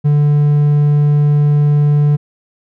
triangle tone, 146.83 Hz, D3, in tune, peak -6 dBFS, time 0.04-2.17 s, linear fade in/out 20 ms, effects none

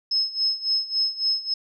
sine tone with tremolo, 5180 Hz, E8, 31 cents flat, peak -18 dBFS, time 0.11-1.54 s, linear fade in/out 5 ms, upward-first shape sine, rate 3.6 Hz, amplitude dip 85%, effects none

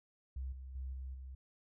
sine tone with level steps, 65.41 Hz, C2, in tune, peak -38 / -45 / -39 / -41 / -45 dBFS, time 0.36-1.35 s, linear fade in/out 5 ms, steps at 0.52 / 0.75 / 0.93 / 1.14 s, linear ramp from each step 5 ms, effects none

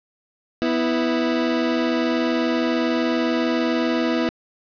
30% pulse tone pair together, 247.4 / 327.5 Hz, B3 / E4, +3 / -11 cents, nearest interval perfect fourth, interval 486 cents, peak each -19 dBFS, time 0.62-4.29 s, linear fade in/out 0 ms, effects resampled to 11025 Hz + 7-bit

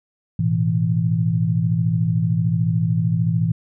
sine chord, A suspended second, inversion none, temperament equal, 110 / 123.47 / 164.81 Hz, A2 / B2 / E3, 0 / 0 / 0 cents, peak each -21 / -23 / -19 dBFS, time 0.39-3.52 s, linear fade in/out 5 ms, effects none

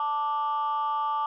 sine tone pair together, 880 / 1174.7 Hz, A5 / D6, 0 / 0 cents, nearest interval perfect fourth, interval 500 cents, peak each -26 dBFS, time 0-1.26 s, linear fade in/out 2 ms, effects tanh soft clip ceiling -21 dBFS

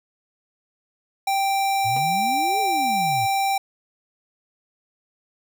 square tone, 784 Hz, G5, in tune, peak -20 dBFS, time 1.27-3.58 s, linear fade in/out 5 ms
sine exponential two-way sweep, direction up then down, 103.83 to 440.7 to 103.83 Hz, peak -29 dBFS, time 1.84-3.27 s, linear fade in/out 20 ms, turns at 2.6 s
15% pulse tone with exponential decay, 241.7 Hz, B3, 37 cents flat, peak -25 dBFS, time 1.96-2.07 s, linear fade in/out 2 ms, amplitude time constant 22 ms
effects none

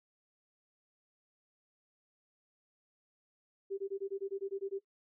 sine tone bursts, 392 Hz, G4, in tune, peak -34 dBFS, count 11, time 3.7-4.79 s, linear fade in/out 20 ms, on 80 ms, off 21 ms, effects noise-tail reverb RT60 0.1 s tail -17 dB re dry

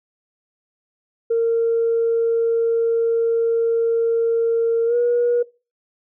sine tone with pitch glide, 460 to 480.4 Hz, A#4 to B4, -23 to -48 cents, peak -14 dBFS, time 1.3-5.43 s, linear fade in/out 10 ms, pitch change +75 cents, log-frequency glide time 4.86-4.95 s, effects noise-tail reverb RT60 0.3 s tail -21 dB re dry + tanh soft clip ceiling -11 dBFS

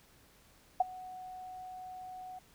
sine tone with ADSR envelope, 740 Hz, F#5, in tune, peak -20 dBFS, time 0.8-2.39 s, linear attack 6 ms, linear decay 20 ms, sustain -23 dB, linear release 7 ms, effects pink hiss -63 dBFS RMS until 2.54 s

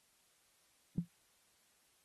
sine tone with exponential decay, 171.1 Hz, F3, 35 cents flat, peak -27 dBFS, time 0.98-1.08 s, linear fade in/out 2 ms, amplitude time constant 20 ms, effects white hiss -72 dBFS RMS until 2.04 s + AAC 32 kbps

